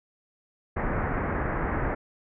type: low-pass noise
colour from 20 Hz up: pink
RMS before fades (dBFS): -28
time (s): 0.76-1.95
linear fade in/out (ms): 10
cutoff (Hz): 2000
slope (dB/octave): 48
effects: none